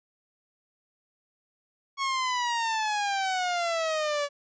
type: exponential sweep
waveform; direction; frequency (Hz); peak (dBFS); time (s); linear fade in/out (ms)
sawtooth; down; 1108.7 to 568; -22; 1.97-4.29; 50
effects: resampled to 16000 Hz